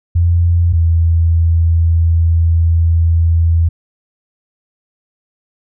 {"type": "tone pair in turn", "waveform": "sine", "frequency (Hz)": [85.7, 83.02], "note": ["F2", "E2"], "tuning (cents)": [-32, 13], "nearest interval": "minor second", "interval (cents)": 55, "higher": "first", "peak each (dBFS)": -8, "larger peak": "neither", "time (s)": [[0.15, 0.73], [0.73, 3.69]], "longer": "second", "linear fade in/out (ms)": 10, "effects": []}